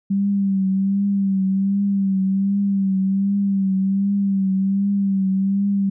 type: tone with vibrato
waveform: sine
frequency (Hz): 195.5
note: G3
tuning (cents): -4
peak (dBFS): -16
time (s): 0.1-5.9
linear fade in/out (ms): 10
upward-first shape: triangle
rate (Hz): 1.3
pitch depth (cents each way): 51
effects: none